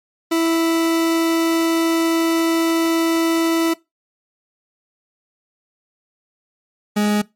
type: tone pair in turn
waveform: 40% pulse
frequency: 329.6 / 208.5 Hz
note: E4 / G#3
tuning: 0 / +7 cents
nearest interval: minor sixth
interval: 793 cents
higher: first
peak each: -14 dBFS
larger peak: neither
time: 0.31-3.74 / 6.96-7.22 s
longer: first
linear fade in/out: 10 ms
effects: noise-tail reverb RT60 0.2 s tail -21 dB re dry + MP3 64 kbps